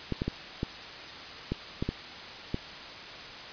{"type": "clicks", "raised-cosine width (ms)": 3, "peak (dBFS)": -16, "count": 8, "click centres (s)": [0.123, 0.219, 0.28, 0.631, 1.52, 1.825, 1.89, 2.544], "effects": ["white hiss -42 dBFS RMS until 3.52 s", "resampled to 11025 Hz"]}